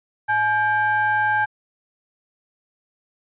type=ring-modulated tone; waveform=triangle; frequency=370 Hz; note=F#4; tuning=in tune; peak=-12 dBFS; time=0.28-1.46 s; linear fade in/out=20 ms; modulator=1220 Hz; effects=resampled to 8000 Hz